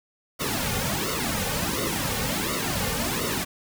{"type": "noise with flanger", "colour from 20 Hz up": "pink", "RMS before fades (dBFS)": -27, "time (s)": [0.39, 3.45], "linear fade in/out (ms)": 20, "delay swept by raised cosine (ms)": [1.2, 3.1], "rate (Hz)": 1.4, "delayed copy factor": -1, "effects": []}